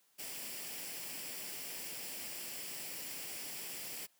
white noise with comb filter, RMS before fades -44 dBFS, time 0.18-4.07 s, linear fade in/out 20 ms, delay 0.39 ms, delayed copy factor +0.5, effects white hiss -72 dBFS RMS until 4.19 s + high-pass 150 Hz 12 dB/octave

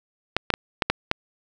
clicks, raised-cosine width 0.3 ms, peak -3 dBFS, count 6, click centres 0.366 / 0.503 / 0.539 / 0.822 / 0.9 / 1.114 s, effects none

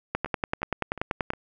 two click trains, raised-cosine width 0.5 ms, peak -22 / -10 dBFS, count 4 / 13, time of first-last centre 0.26-1.335 / 0.15-1.304 s, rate 2.79 / 10.4 Hz, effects none

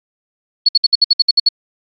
sine tone bursts, 4384 Hz, C#8, 20 cents flat, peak -6 dBFS, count 10, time 0.66-1.488 s, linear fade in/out 5 ms, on 27 ms, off 62 ms, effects Opus 48 kbps

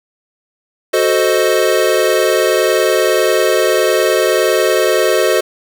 square chord, F# diminished seventh, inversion none, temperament equal with one note detuned, 370 / 440 / 521.7 / 622.3 Hz, F#4 / A4 / C5 / Eb5, 0 / 0 / -5 / 0 cents, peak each -17 dBFS, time 0.93-5.41 s, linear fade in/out 10 ms, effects none

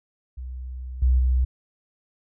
sine tone with level steps, 63.3 Hz, B1, 43 cents sharp, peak -31 / -15 / -17 dBFS, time 0.37-1.45 s, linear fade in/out 10 ms, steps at 1.02 / 1.19 s, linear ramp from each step 5 ms, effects none

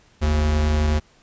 square tone pair together, 47.69 / 75.7 Hz, G1 / D#2, -47 / -47 cents, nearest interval minor sixth, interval 800 cents, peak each -27 / -18 dBFS, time 0.21-1 s, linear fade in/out 20 ms, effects pink hiss -56 dBFS RMS until 1.22 s + resampled to 16000 Hz

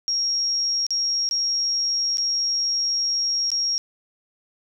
sine tone with dropouts, 5588 Hz, F8, in tune, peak -20 dBFS, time 0.08-3.78 s, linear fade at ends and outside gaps 0 ms, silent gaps 0.866-0.906 / 1.29-1.311 / 2.172-2.182 / 3.503-3.517 s, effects none

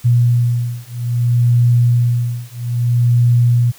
sine beating tone pair, 120 / 120.61 Hz, B2 / B2, -49 / -41 cents, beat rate 0.61 Hz, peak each -14 dBFS, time 0.04-3.72 s, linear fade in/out 20 ms, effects white hiss -43 dBFS RMS until 3.78 s

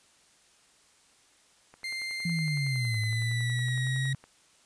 click train, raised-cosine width 0.5 ms, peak -35 dBFS, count 28, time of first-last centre 1.74-4.24 s, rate 10.8 Hz
30% pulse tone with pitch glide, 2097 to 1900.9 Hz, C7 to A#6, +3 to +33 cents, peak -30 dBFS, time 1.84-4.13 s, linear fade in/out 2 ms, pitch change -170 cents, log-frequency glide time 2.67-3.76 s
sine linear two-way sweep, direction down then up, 172.8 to 108.7 to 134.8 Hz, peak -27 dBFS, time 2.25-4.15 s, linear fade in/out 5 ms, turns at 2.99 s
effects white hiss -62 dBFS RMS until 4.65 s + resampled to 22050 Hz

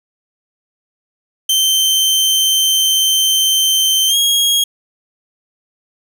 sawtooth tone with pitch glide, 3109 to 3281 Hz, G7 to G#7, -15 to -22 cents, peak -8 dBFS, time 1.49-4.64 s, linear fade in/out 5 ms, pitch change +93 cents, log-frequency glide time 4.08-4.16 s, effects none

